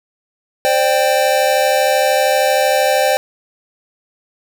square chord, C suspended second, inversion none, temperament equal with one note detuned, 523.3 / 596.2 / 784 Hz, C5 / D5 / G5, 0 / +26 / 0 cents, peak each -17 dBFS, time 0.65-3.17 s, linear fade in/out 0 ms, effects none

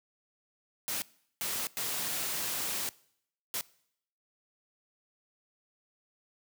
white noise bursts at uneven times, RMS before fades -34 dBFS, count 4, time 0.88-1.02 / 1.41-1.67 / 1.77-2.89 / 3.54-3.61 s, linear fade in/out 0 ms, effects noise-tail reverb RT60 0.7 s tail -22 dB re dry + high-pass 100 Hz 12 dB/octave

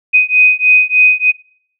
sine beating tone pair, 2500 / 2503.3 Hz, D#7 / D#7, +8 / +10 cents, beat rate 3.3 Hz, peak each -10 dBFS, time 0.13-1.32 s, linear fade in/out 20 ms, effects noise-tail reverb RT60 0.6 s tail -22 dB re dry

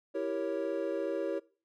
triangle chord, E diminished seventh, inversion none, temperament equal, 329.6 / 392 / 466.2 / 554.4 Hz, E4 / G4 / Bb4 / Db5, 0 / 0 / 0 / 0 cents, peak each -35 / -35 / -36 / -33 dBFS, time 0.14-1.4 s, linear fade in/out 20 ms, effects noise-tail reverb RT60 0.4 s tail -22 dB re dry

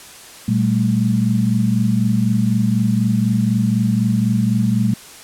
sine tone cluster, 118.5 / 194.2 / 218.2 Hz, A#2 / G3 / A3, +29 / -16 / -14 cents, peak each -18 dBFS, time 0.48-4.94 s, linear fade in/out 5 ms, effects white hiss -39 dBFS RMS until 5.23 s + low-pass 11000 Hz 12 dB/octave

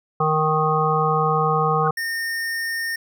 harmonic tone, 155.56 Hz, D#3, in tune, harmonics 1 / 3 / 5 / 7 / 8, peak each -23 / -23 / -23 / -23 / -23 dBFS, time 0.2-1.91 s, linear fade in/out 5 ms
sine tone with exponential growth, 1454 Hz, F#6, 31 cents flat, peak -25 dBFS, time 1.8-1.88 s, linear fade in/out 5 ms, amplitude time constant 16 ms
square tone, 1828 Hz, A#6, 34 cents flat, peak -24 dBFS, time 1.97-2.96 s, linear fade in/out 5 ms
effects none

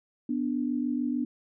sine tone pair together, 246.9 / 293.6 Hz, B3 / D4, 0 / 0 cents, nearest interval minor third, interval 300 cents, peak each -28 / -30 dBFS, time 0.29-1.25 s, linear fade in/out 5 ms, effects none

